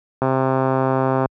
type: click train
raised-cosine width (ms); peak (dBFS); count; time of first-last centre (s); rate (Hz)
1; -5; 138; 0.22-1.258; 132
effects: high-pass 60 Hz 12 dB/octave